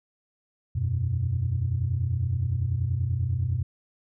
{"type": "chord", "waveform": "sine", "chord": "E suspended second", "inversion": "none", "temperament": "equal", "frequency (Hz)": [82.41, 92.5, 123.47], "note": ["E2", "F#2", "B2"], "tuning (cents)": [0, 0, 0], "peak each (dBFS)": [-31, -26, -26], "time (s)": [0.75, 3.63], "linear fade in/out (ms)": 10, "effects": ["tanh soft clip ceiling -16 dBFS"]}